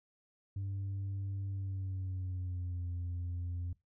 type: tone with pitch glide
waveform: sine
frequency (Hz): 98 to 87.81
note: G2 to F2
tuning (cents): 0 to +10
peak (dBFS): -33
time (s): 0.56-3.73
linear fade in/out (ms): 5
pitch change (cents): -190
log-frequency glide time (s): 1.48-2.88
effects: noise-tail reverb RT60 0.2 s tail -23 dB re dry + tanh soft clip ceiling -34 dBFS